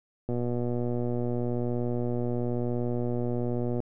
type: click train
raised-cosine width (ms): 2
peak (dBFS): -18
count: 426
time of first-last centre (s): 0.29-3.802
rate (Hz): 121
effects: none